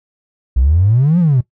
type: exponential two-way sweep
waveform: triangle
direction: up then down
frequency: 58.27 to 182.6 to 118.4 Hz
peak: -5 dBFS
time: 0.56-1.41 s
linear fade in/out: 10 ms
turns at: 1.19 s
effects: noise-tail reverb RT60 0.1 s tail -20 dB re dry + tanh soft clip ceiling -5 dBFS